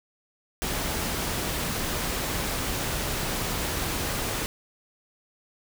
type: noise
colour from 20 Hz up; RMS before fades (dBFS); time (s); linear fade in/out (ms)
pink; -29; 0.62-4.46; 0
effects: none